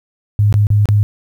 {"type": "tone with dropouts", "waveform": "sine", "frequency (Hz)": 103.83, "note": "G#2", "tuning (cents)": 0, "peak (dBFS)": -8, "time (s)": [0.39, 1.03], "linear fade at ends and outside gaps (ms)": 0, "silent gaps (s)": [[0.526, 0.541], [0.669, 0.703], [0.856, 0.888]], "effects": ["8-bit"]}